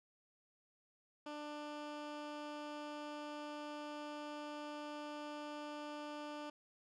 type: tone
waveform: 15% pulse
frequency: 296.8 Hz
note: D4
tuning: 18 cents sharp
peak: -38 dBFS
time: 1.26-6.5 s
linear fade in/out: 5 ms
effects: low-pass 5000 Hz 12 dB/octave